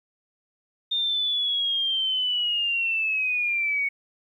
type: linear sweep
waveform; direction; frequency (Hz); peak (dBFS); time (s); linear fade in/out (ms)
sine; down; 3641 to 2217; -22; 0.91-3.89; 10
effects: 10-bit